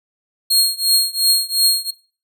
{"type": "tone with tremolo", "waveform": "sawtooth", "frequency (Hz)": 4259, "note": "C8", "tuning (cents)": 30, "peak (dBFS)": -6, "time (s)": [0.5, 1.91], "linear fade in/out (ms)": 10, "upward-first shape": "triangle", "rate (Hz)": 2.8, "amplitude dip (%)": 95, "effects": ["noise-tail reverb RT60 0.4 s tail -22 dB re dry"]}